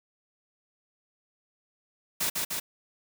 white noise with echo, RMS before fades -28 dBFS, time 2.2-2.3 s, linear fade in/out 10 ms, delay 150 ms, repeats 2, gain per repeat -2 dB, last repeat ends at 2.6 s, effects none

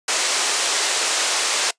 white band-pass noise, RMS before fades -21 dBFS, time 0.08-1.71 s, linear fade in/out 5 ms, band 370 to 8400 Hz, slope 24 dB/octave, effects noise-tail reverb RT60 0.1 s tail -21 dB re dry + resampled to 22050 Hz

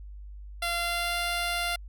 10% pulse tone with pitch glide, 689 to 695.8 Hz, F5 to F5, -24 to -7 cents, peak -19 dBFS, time 0.62-1.76 s, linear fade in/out 5 ms, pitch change +17 cents, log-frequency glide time 0.75-1.19 s, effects added 50 Hz sine -40 dBFS peak until 1.88 s

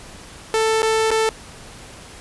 sawtooth tone with dropouts, 442.4 Hz, A4, 9 cents sharp, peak -12 dBFS, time 0.54-1.29 s, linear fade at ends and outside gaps 0 ms, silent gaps 0.82-0.83 / 1.106-1.115 s, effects pink hiss -40 dBFS RMS until 2.2 s + resampled to 24000 Hz

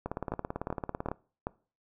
two click trains, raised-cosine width 1 ms, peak -18 / -19 dBFS, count 4 / 20, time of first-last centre 0.32-1.469 / 0.06-1.116 s, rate 2.61 / 18 Hz, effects noise-tail reverb RT60 0.4 s tail -22 dB re dry

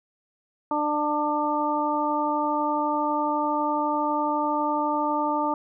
harmonic tone, 298 Hz, D4, 25 cents sharp, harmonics 1 / 2 / 3 / 4, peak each -28 / -30 / -25 / -29 dBFS, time 0.71-5.54 s, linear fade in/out 2 ms, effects none

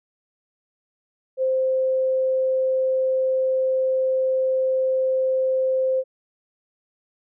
sine tone, 522 Hz, C5, 4 cents flat, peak -18 dBFS, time 1.37-6.04 s, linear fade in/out 50 ms, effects none

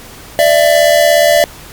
square tone pair together, 591 / 668.1 Hz, D5 / E5, +11 / +23 cents, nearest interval major second, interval 212 cents, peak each -10 dBFS, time 0.39-1.44 s, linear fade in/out 0 ms, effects pink hiss -34 dBFS RMS until 1.72 s + Opus 48 kbps

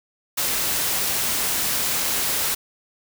white noise, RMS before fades -23 dBFS, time 0.37-2.55 s, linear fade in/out 10 ms, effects none

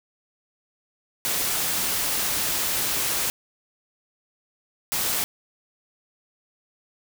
white noise bursts at uneven times, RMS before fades -25 dBFS, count 2, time 1.25-3.3 / 4.92-5.24 s, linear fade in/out 0 ms, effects none

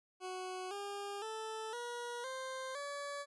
20% pulse tone with pitch steps, 370 / 403.5 / 440 / 479.8 / 523.3 / 570.6 Hz, F#4 / G#4 / A4 / A#4 / C5 / C#5, 0 / -50 / 0 / +50 / 0 / +50 cents, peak -36 dBFS, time 0.2-3.26 s, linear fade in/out 50 ms, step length 510 ms, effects resampled to 24000 Hz

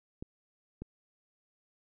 clicks, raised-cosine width 3 ms, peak -27 dBFS, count 2, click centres 0.225 / 0.82 s, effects none

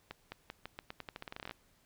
accelerating click train, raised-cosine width 0.3 ms, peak -26 dBFS, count 19, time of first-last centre 0.11-1.511 s, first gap 210 ms, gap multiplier 0.86, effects pink hiss -69 dBFS RMS until 1.85 s

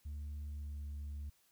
sine tone with pitch glide, 73.5 to 72.49 Hz, D2 to D2, +2 to -22 cents, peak -38 dBFS, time 0.05-1.3 s, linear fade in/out 10 ms, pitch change -24 cents, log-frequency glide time 0.41-0.83 s, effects tanh soft clip ceiling -40 dBFS + white hiss -72 dBFS RMS until 1.51 s

